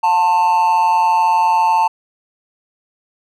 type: tone with amplitude modulation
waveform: triangle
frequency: 891 Hz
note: A5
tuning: 22 cents sharp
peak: -6 dBFS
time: 0.03-1.88 s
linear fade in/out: 10 ms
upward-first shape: sine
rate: 172 Hz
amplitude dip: 65%
effects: none